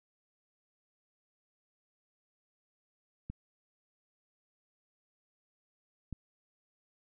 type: clicks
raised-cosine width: 5 ms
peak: -27 dBFS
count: 2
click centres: 3.3 / 6.127 s
effects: none